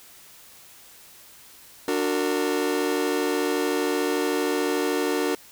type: chord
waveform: 40% pulse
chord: D augmented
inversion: none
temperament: just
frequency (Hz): 293.7 / 367.1 / 458.9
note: D4 / F#4 / A#4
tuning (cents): 0 / -14 / -27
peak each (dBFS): -26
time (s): 1.88-5.35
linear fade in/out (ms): 2
effects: white hiss -49 dBFS RMS until 5.51 s